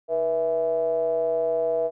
triangle ring-modulated tone, 86.8 Hz, F2, 10 cents flat, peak -16 dBFS, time 0.08-1.91 s, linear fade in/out 50 ms, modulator 571 Hz, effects none

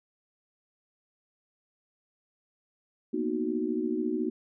sine chord, B major seventh, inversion third, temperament equal, 233.1 / 246.9 / 311.1 / 370 Hz, A#3 / B3 / D#4 / F#4, 0 / 0 / 0 / 0 cents, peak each -34 / -34 / -31 / -32 dBFS, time 3.13-4.3 s, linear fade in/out 10 ms, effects none

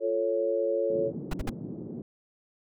sine chord, F augmented, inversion none, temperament equal, 349.2 / 440 / 554.4 Hz, F4 / A4 / C#5, 0 / 0 / 0 cents, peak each -32 / -29 / -27 dBFS, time 0-1.12 s, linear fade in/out 50 ms
white band-pass noise, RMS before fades -38 dBFS, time 0.9-2.02 s, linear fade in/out 2 ms, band 130 to 340 Hz, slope 24 dB/octave
brown noise bursts, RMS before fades -28 dBFS, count 3, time 1.31-1.496 s, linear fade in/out 5 ms, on 26 ms, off 54 ms
effects none

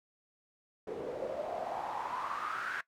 pink noise with band-pass filter sweep, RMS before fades -38 dBFS, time 0.87-2.81 s, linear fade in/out 5 ms, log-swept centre 410 to 1600 Hz, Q 6.5, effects noise-tail reverb RT60 0.1 s tail -18 dB re dry

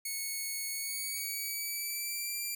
5% pulse tone with pitch glide, 2206 to 2364 Hz, C#7 to D7, -9 to +11 cents, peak -25 dBFS, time 0.05-2.55 s, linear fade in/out 5 ms, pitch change +120 cents, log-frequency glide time 0.7-2.38 s, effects none

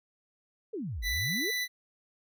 sine exponential two-way sweep, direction down then up, 481 to 42.4 to 481 Hz, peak -33 dBFS, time 0.73-1.51 s, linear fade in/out 10 ms, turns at 1.05 s
25% pulse tone, 1985 Hz, B6, 8 cents sharp, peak -26 dBFS, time 1.02-1.68 s, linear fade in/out 50 ms
effects none

